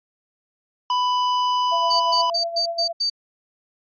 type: tone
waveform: square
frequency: 994 Hz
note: B5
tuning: 11 cents sharp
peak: -19 dBFS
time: 0.9-2.3 s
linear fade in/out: 2 ms
type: tone with tremolo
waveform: sine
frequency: 676 Hz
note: E5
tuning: 43 cents sharp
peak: -22 dBFS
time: 1.71-2.93 s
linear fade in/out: 20 ms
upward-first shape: sine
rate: 8.4 Hz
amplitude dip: 60%
type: tone bursts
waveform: sine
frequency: 4619 Hz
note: D8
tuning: 30 cents flat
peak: -18 dBFS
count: 6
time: 1.9-3.1 s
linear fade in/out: 10 ms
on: 100 ms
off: 120 ms
effects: resampled to 11025 Hz